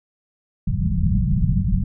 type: low-pass noise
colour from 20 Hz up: white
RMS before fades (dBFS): -19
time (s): 0.67-1.84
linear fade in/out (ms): 5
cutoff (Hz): 200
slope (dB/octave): 96
effects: none